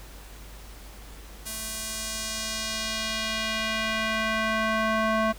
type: tone with band-pass filter sweep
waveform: square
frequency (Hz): 220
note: A3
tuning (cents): 0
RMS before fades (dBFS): -28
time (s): 1.45-5.33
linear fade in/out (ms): 20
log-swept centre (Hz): 11000 to 1000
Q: 1
effects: added 50 Hz sine -43 dBFS peak until 5.38 s + pink hiss -48 dBFS RMS until 5.38 s